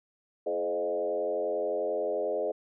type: tone with frequency modulation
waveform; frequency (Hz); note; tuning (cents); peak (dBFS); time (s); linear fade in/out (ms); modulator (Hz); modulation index
sine; 518; C5; -17; -27; 0.46-2.52; 10; 91.3; 1.5
effects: none